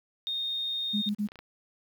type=tone; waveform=sine; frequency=3687 Hz; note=A#7; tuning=20 cents flat; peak=-29 dBFS; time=0.27-1.09 s; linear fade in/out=0 ms
type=tone bursts; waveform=sine; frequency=207.7 Hz; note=G#3; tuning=in tune; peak=-26 dBFS; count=3; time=0.93-1.277 s; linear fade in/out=20 ms; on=93 ms; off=34 ms
type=clicks; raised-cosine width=0.3 ms; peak=-30 dBFS; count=4; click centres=1.287 / 1.319 / 1.357 / 1.39 s
effects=9-bit